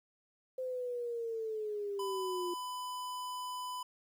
sine linear sweep, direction down, 518 to 349.7 Hz, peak -35 dBFS, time 0.58-2.54 s, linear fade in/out 5 ms
square tone, 1000 Hz, B5, 21 cents sharp, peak -39 dBFS, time 1.99-3.83 s, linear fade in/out 5 ms
effects 11-bit

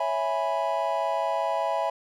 triangle chord, C# minor seventh, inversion none, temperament equal, 554.4 / 659.3 / 830.6 / 987.8 Hz, C#5 / E5 / G#5 / B5, 0 / 0 / 0 / 0 cents, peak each -30 / -26 / -28 / -28 dBFS, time 0-1.9 s, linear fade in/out 5 ms, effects none

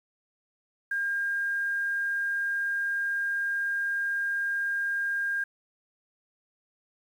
sine tone with quantisation, 1609 Hz, G6, 45 cents sharp, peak -26 dBFS, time 0.91-5.44 s, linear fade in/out 5 ms, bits 9, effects none

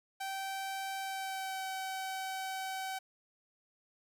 sawtooth tone with pitch glide, 775 to 763 Hz, G5 to G5, -20 to -47 cents, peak -33 dBFS, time 0.2-2.99 s, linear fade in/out 10 ms, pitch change -27 cents, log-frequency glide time 0.99-1.67 s, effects none

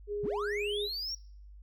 sine tone, 412.5 Hz, G#4, 12 cents flat, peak -32 dBFS, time 0.07-0.89 s, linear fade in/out 50 ms
triangle linear sweep, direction up, 81.2 to 5680 Hz, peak -33 dBFS, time 0.23-1.15 s, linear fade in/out 5 ms
effects noise-tail reverb RT60 0.6 s tail -25 dB re dry + added 50 Hz sine -48 dBFS peak until 1.62 s

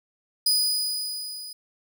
sawtooth tone with level ramp, 4963 Hz, D#8, 5 cents flat, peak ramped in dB -15 to -34 dBFS, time 0.46-1.53 s, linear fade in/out 5 ms, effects none

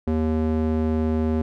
square tone with band-pass filter, 78.6 Hz, D#2, 18 cents sharp, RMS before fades -22 dBFS, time 0.07-1.42 s, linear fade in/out 5 ms, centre 280 Hz, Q 1.1, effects none

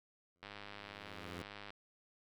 10% pulse tone with exponential growth, 87.31 Hz, F2, in tune, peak -35 dBFS, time 0.36-1.42 s, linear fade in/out 0 ms, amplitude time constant 230 ms
click train, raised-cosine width 0.3 ms, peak -32 dBFS, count 131, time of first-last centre 0.43-1.705 s, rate 102 Hz
effects none

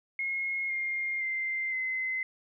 sine tone with pitch steps, 2158 / 2122 / 2087 / 2052 Hz, C#7 / C7 / C7 / C7, -47 / +24 / -5 / -34 cents, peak -29 dBFS, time 0.19-2.23 s, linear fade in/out 2 ms, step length 510 ms, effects none

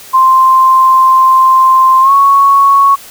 sine tone with pitch glide, 1046.5 to 1108.7 Hz, C6 to C#6, 0 to 0 cents, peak -3 dBFS, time 0.13-2.96 s, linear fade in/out 20 ms, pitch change +100 cents, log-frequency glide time 2.01-2.12 s, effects white hiss -33 dBFS RMS until 3.1 s

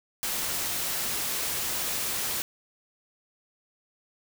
white noise, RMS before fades -30 dBFS, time 0.23-2.42 s, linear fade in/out 0 ms, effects none

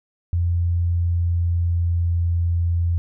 sine tone with pitch glide, 86.3 to 85.51 Hz, F2 to F2, -20 to -36 cents, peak -17 dBFS, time 0.33-2.98 s, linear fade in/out 0 ms, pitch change -16 cents, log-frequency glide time 0.77-2.26 s, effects none

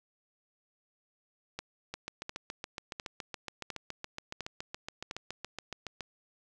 two click trains, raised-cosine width 0.2 ms, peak -21 / -20 dBFS, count 30 / 6, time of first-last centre 1.94-6.007 / 1.59-5.111 s, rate 7.13 / 1.42 Hz, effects none

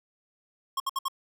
square tone bursts, 1081 Hz, C#6, 44 cents flat, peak -27 dBFS, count 4, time 0.77-1.083 s, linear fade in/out 5 ms, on 31 ms, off 63 ms, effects none

